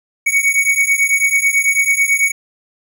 square beating tone pair, 2230 / 2239.1 Hz, C#7 / C#7, +10 / +17 cents, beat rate 9.1 Hz, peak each -16 / -15 dBFS, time 0.26-2.32 s, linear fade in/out 10 ms, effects none

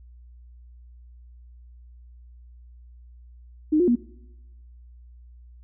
sine tone with pitch steps, 307.2 / 355.7 / 239.5 Hz, D#4 / F4 / A#3, -22 / +32 / +47 cents, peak -16 dBFS, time 3.72-3.957 s, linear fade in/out 10 ms, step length 79 ms, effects noise-tail reverb RT60 1.0 s tail -22 dB re dry + added 60 Hz sine -45 dBFS peak until 5.63 s

